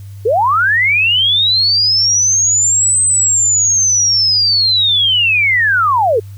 sine linear two-way sweep, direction up then down, 399.5 to 8250 to 399.5 Hz, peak -9 dBFS, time 0.25-6.2 s, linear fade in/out 10 ms, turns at 3.02 s, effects added 99 Hz sine -28 dBFS peak until 6.37 s + white hiss -49 dBFS RMS until 6.37 s

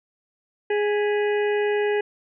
harmonic tone with a mistuned harmonic, 415.3 Hz, G#4, in tune, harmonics 1 / 2 / 4 / 5 / 6 / 7, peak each -20 / -31 / -32 / -34 / -37 / -41 dBFS, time 0.7-2.01 s, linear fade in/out 5 ms, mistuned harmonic 5, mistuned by -83 cents, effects none

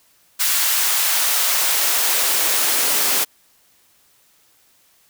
white noise with high-pass filter sweep, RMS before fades -18 dBFS, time 0.39-3.25 s, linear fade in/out 20 ms, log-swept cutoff 1200 to 270 Hz, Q 0.8, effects white hiss -57 dBFS RMS until 5.09 s

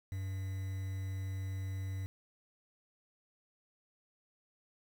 triangle tone with quantisation, 95.8 Hz, G2, 39 cents flat, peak -34 dBFS, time 0.12-2.06 s, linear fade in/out 0 ms, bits 9, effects none

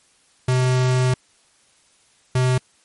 square tone pair in turn, 127.6 / 127.6 Hz, C3 / C3, -43 / -43 cents, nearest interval unison, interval 0 cents, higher neither, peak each -16 dBFS, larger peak neither, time 0.48-1.14 / 2.35-2.58 s, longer first, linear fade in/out 5 ms, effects white hiss -58 dBFS RMS until 2.84 s + MP3 48 kbps

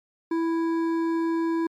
triangle tone with hard clipping, 330.2 Hz, E4, 3 cents sharp, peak -24 dBFS, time 0.31-1.67 s, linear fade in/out 5 ms, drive 13 dB, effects MP3 64 kbps

